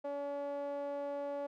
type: tone with band-pass filter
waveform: sawtooth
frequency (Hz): 284.4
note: C#4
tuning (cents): +45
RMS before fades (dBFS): -39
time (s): 0.04-1.47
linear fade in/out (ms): 10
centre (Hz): 640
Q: 5.6
effects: none